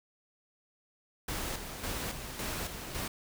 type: noise with tremolo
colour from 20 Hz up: pink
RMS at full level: -36 dBFS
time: 1.28-3.08 s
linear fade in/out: 5 ms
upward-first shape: square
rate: 1.8 Hz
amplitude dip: 50%
effects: none